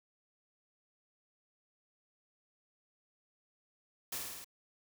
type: noise with echo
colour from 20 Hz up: white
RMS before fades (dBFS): -39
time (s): 4.12-4.18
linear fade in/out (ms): 5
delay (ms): 53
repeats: 5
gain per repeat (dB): -2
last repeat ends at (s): 4.445
effects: none